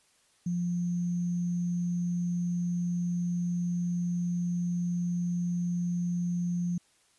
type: tone with sample-and-hold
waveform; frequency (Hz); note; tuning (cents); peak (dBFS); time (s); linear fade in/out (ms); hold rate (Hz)
sine; 175.3; F3; +7; -27; 0.46-6.78; 5; 6300
effects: white hiss -66 dBFS RMS until 7.18 s + resampled to 24000 Hz